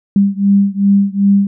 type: beating tone pair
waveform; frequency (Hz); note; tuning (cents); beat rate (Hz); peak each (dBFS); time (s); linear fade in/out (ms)
sine; 198 / 200.6; G3 / G3; +18 / +40; 2.6; -11 / -12; 0.16-1.47; 2
effects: none